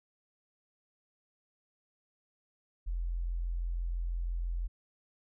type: tone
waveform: sine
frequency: 43.01 Hz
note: F1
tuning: 26 cents flat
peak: -31 dBFS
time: 2.86-4.68 s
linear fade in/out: 20 ms
effects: none